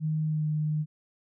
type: tone with pitch glide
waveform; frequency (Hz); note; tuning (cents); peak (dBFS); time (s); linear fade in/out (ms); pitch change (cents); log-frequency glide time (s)
sine; 155.56 to 152.89; D#3 to D#3; 0 to -30; -25; 0-0.86; 50; -30; 0.26-0.45
effects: none